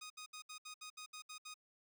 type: tone bursts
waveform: 10% pulse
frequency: 1244.5 Hz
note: D#6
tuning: in tune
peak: -40 dBFS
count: 10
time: 0.01-1.542 s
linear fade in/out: 10 ms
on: 92 ms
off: 68 ms
effects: none